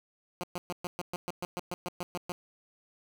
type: tone bursts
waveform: 10% pulse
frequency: 177.5 Hz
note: F3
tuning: 28 cents sharp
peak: -25 dBFS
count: 14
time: 0.41-2.32 s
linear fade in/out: 0 ms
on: 25 ms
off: 120 ms
effects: none